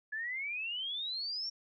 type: exponential sweep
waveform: sine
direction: up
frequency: 1695 to 5588 Hz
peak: -35 dBFS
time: 0.12-1.5 s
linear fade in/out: 10 ms
effects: none